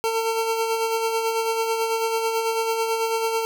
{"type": "tone with tremolo", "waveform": "25% pulse", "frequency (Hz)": 451.4, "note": "A4", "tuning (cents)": 44, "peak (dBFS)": -16, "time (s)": [0.04, 3.45], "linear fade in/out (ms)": 0, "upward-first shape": "sine", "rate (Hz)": 9.1, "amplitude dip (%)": 40, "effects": []}